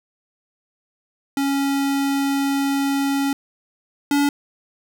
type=tone pair in turn; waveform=square; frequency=277.2 / 285.3 Hz; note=C#4 / C#4; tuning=0 / +50 cents; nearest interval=unison; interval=50 cents; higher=second; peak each=-19 / -16 dBFS; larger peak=second; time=1.37-3.33 / 4.11-4.29 s; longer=first; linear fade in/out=2 ms; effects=none